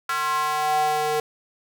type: tone with high-pass filter sweep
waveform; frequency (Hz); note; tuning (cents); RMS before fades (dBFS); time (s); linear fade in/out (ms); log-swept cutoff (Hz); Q
square; 151.9; D#3; -41; -23; 0.09-1.2; 2; 1300 to 540; 4.8
effects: none